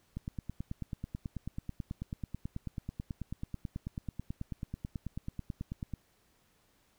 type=click train; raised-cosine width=5 ms; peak=-25 dBFS; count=54; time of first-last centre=0.17-5.937 s; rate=9.19 Hz; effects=pink hiss -70 dBFS RMS until 6.98 s